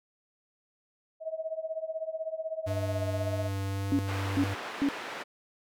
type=tone with tremolo; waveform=sine; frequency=640 Hz; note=D#5; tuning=49 cents sharp; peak=-28 dBFS; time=1.2-3.5 s; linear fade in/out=50 ms; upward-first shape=triangle; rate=16 Hz; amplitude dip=95%
type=tone with vibrato; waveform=square; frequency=98 Hz; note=G2; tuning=in tune; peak=-31 dBFS; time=2.66-4.55 s; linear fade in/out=20 ms; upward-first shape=sine; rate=1.8 Hz; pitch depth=9 cents each way
type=tone bursts; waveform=sine; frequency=280.8 Hz; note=C#4; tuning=22 cents sharp; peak=-23 dBFS; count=3; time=3.92-4.887 s; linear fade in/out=0 ms; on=69 ms; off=380 ms
type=band-pass noise; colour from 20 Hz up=white; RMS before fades=-39 dBFS; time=4.07-5.24 s; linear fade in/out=20 ms; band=290 to 1900 Hz; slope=12 dB/octave
effects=none